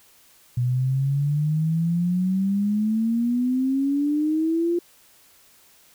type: exponential sweep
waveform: sine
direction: up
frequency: 121.3 to 349.2 Hz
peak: -19 dBFS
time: 0.57-4.79 s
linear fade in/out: 5 ms
effects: white hiss -55 dBFS RMS until 5.94 s

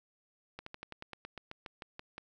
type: slowing click train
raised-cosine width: 0.3 ms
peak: -27 dBFS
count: 14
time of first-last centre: 0.59-2.181 s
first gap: 74 ms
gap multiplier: 1.08
effects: none

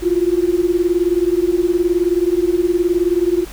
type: beating tone pair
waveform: sine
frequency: 341.2 / 360.2 Hz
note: F4 / F#4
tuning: -40 / -46 cents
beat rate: 19 Hz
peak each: -16 / -16 dBFS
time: 0.02-3.45 s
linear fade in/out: 20 ms
effects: added 50 Hz sine -35 dBFS peak until 3.52 s + pink hiss -37 dBFS RMS until 3.52 s

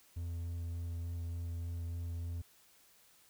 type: tone with vibrato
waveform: triangle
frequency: 85 Hz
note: F2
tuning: 46 cents flat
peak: -35 dBFS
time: 0.16-2.42 s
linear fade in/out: 10 ms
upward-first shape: sine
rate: 3.4 Hz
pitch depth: 10 cents each way
effects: white hiss -65 dBFS RMS until 3.29 s

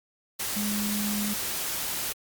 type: tone in noise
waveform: sine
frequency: 207.7 Hz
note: G#3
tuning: in tune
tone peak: -28 dBFS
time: 0.56-1.34 s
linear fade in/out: 10 ms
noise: white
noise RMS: -31 dBFS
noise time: 0.39-2.13 s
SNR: 0 dB
effects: Opus 48 kbps

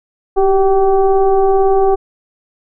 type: tone with frequency modulation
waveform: sine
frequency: 390 Hz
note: G4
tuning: 9 cents flat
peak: -8 dBFS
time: 0.36-1.96 s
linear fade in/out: 20 ms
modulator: 381 Hz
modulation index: 1
effects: none

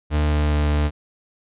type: tone with pitch glide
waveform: 40% pulse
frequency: 75 to 74.18 Hz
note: D2 to D2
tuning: +37 to +18 cents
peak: -16 dBFS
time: 0.1-0.91 s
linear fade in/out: 50 ms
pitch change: -19 cents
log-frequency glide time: 0.24-0.64 s
effects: resampled to 8000 Hz

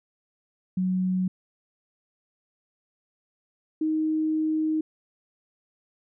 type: tone pair in turn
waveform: sine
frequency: 185 / 312.9 Hz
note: F#3 / D#4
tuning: 0 / +10 cents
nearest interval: major sixth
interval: 910 cents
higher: second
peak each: -22 dBFS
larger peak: neither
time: 0.77-1.28 / 3.81-4.81 s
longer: second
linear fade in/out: 5 ms
effects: none

